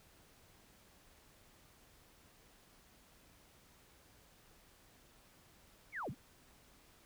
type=linear two-way sweep; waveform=sine; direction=down then up; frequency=2381 to 100.1 to 313.2 Hz; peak=-39 dBFS; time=5.92-6.15 s; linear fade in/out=50 ms; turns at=6.1 s; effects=pink hiss -65 dBFS RMS until 7.05 s